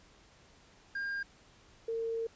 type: tone pair in turn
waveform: triangle / sine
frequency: 1608 / 455.2 Hz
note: G6 / A#4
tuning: +44 / -41 cents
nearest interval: octave + minor seventh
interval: 2185 cents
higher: first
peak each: -32 / -32 dBFS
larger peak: neither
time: 0.95-1.23 / 1.88-2.27 s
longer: second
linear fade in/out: 5 ms
effects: pink hiss -61 dBFS RMS until 2.35 s + resampled to 16000 Hz